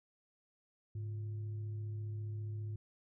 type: tone with frequency modulation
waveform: sine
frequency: 105.1 Hz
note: G#2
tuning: 21 cents sharp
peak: -38 dBFS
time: 0.95-2.76 s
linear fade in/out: 5 ms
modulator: 245 Hz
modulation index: 0.21
effects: none